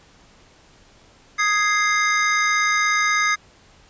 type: chord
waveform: square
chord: Ab major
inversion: second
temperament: equal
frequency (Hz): 1244.5 / 1661.2 / 2093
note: Eb6 / Ab6 / C7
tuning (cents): 0 / 0 / 0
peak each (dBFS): -22 / -24 / -21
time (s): 1.38-3.36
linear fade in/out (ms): 20
effects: pink hiss -52 dBFS RMS until 3.89 s + resampled to 16000 Hz